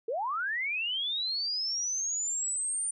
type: linear sweep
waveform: sine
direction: up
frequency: 420 to 9130 Hz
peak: -29 dBFS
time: 0.08-2.91 s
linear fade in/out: 5 ms
effects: none